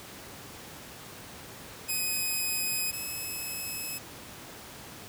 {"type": "tone pair in turn", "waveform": "5% pulse", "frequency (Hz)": [2519, 2578], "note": ["D#7", "E7"], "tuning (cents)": [21, -39], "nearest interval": "unison", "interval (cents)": 40, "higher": "second", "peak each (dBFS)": [-19, -25], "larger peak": "first", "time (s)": [[1.88, 2.92], [2.92, 3.99]], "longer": "second", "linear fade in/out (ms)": 20, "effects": ["pink hiss -45 dBFS RMS until 5.08 s", "high-pass 80 Hz 12 dB/octave"]}